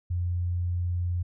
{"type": "tone", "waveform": "sine", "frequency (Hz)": 88.1, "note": "F2", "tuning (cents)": 16, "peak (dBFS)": -25, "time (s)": [0.1, 1.23], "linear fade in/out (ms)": 10, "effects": []}